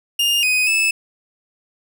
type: tone with pitch steps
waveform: 40% pulse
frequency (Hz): 2824 / 2502 / 2615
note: F7 / D#7 / E7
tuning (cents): +19 / +9 / -15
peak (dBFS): -14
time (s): 0.19-0.91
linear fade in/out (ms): 5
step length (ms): 240
effects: none